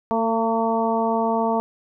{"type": "harmonic tone with a mistuned harmonic", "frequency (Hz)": 226.8, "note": "A#3", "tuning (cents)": -47, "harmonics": [1, 2, 3, 4, 5], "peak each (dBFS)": [-24, -25, -24, -24, -30], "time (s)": [0.11, 1.6], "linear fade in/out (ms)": 0, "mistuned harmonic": 2, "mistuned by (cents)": -15, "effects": []}